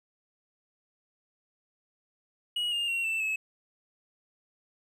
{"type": "tone with pitch steps", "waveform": "triangle", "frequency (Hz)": [2904, 2821, 2741, 2663, 2587], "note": ["F#7", "F7", "F7", "E7", "E7"], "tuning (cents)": [-33, 17, -33, 17, -33], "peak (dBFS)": -26, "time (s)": [2.56, 3.36], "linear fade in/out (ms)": 5, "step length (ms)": 160, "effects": []}